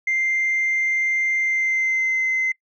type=tone with pitch glide; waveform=sine; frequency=2093 to 2061 Hz; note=C7 to C7; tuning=0 to -27 cents; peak=-17 dBFS; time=0.07-2.52 s; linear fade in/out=5 ms; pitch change=-27 cents; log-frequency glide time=1.38-2.28 s; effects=noise-tail reverb RT60 0.1 s tail -24 dB re dry + tanh soft clip ceiling -15 dBFS